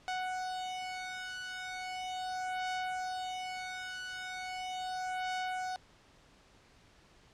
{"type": "beating tone pair", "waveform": "sawtooth", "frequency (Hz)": [740, 740.38], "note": ["F#5", "F#5"], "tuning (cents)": [0, 1], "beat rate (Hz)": 0.38, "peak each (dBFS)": [-36, -35], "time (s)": [0.08, 5.76], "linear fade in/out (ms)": 0, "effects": ["pink hiss -62 dBFS RMS until 7.33 s", "low-pass 6000 Hz 12 dB/octave"]}